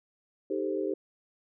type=chord; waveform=sine; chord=A half-diminished seventh; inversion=second; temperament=equal; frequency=311.1 / 392 / 440 / 523.3 Hz; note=Eb4 / G4 / A4 / C5; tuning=0 / 0 / 0 / 0 cents; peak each=-34 / -31 / -36 / -36 dBFS; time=0.5-0.94 s; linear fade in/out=5 ms; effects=none